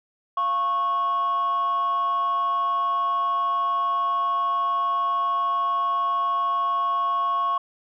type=tone pair together; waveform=sine; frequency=693 / 1100 Hz; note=F5 / C#6; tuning=-14 / -14 cents; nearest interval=minor sixth; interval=800 cents; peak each=-30 / -19 dBFS; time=0.37-7.58 s; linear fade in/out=5 ms; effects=tanh soft clip ceiling -18 dBFS